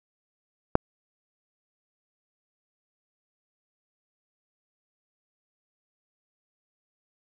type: click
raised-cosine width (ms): 1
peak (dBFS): -3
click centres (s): 0.754
effects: none